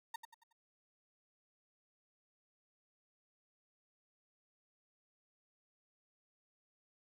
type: tone with echo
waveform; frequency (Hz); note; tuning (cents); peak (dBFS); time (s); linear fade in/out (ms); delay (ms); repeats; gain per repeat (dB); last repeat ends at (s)
35% pulse; 920; A#5; -23; -38; 0.14-0.16; 5; 92; 4; -8; 0.528
effects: none